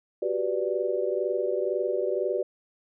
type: chord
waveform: sine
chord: G major seventh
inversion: third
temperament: equal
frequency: 370 / 392 / 493.9 / 587.3 Hz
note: F#4 / G4 / B4 / D5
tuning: 0 / 0 / 0 / 0 cents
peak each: -30 dBFS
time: 0.22-2.43 s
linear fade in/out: 5 ms
effects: none